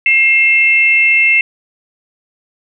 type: tone pair together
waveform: sine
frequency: 2130 / 2666 Hz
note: C7 / E7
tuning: +30 / +19 cents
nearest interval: major third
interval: 389 cents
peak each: -10 dBFS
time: 0.06-1.41 s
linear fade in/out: 2 ms
effects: none